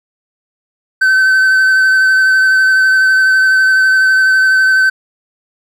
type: tone with vibrato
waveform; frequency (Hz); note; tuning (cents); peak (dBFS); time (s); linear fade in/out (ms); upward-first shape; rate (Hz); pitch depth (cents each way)
triangle; 1533; G6; -39; -5; 1.01-4.9; 10; triangle; 12; 17
effects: none